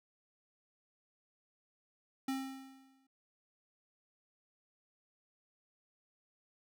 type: tone with exponential decay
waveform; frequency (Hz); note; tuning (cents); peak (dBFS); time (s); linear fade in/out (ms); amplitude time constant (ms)
square; 266.8; C4; +34; -33; 2.28-3.07; 5; 170
effects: none